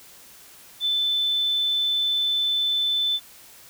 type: tone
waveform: sine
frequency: 3520 Hz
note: A7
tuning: in tune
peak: -20 dBFS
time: 0.8-3.2 s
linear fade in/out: 50 ms
effects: white hiss -48 dBFS RMS until 3.69 s